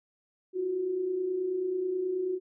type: tone pair together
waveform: sine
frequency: 340.7 / 370 Hz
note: F4 / F#4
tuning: -43 / 0 cents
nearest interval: minor second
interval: 143 cents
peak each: -38 / -28 dBFS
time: 0.53-2.4 s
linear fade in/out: 50 ms
effects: none